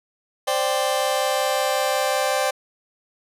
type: chord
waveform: sawtooth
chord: C suspended second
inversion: none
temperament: just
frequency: 523.3 / 588.7 / 784.9 Hz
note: C5 / D5 / G5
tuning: 0 / +4 / +2 cents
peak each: -20 dBFS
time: 0.47-2.51 s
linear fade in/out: 10 ms
effects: resampled to 32000 Hz